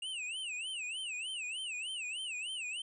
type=tone with vibrato; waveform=square; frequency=2767 Hz; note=F7; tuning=17 cents flat; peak=-38 dBFS; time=0.02-2.82 s; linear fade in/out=5 ms; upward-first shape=sine; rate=3.3 Hz; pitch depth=210 cents each way; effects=resampled to 24000 Hz